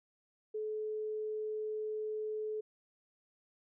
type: tone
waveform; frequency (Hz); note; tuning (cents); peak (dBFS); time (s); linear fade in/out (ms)
sine; 430; A4; -40; -35; 0.54-2.61; 10
effects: none